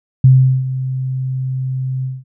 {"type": "tone with ADSR envelope", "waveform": "sine", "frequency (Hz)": 130.5, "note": "C3", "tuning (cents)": -4, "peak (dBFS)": -3, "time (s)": [0.24, 2.24], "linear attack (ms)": 4, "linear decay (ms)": 390, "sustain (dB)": -14, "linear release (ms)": 200, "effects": []}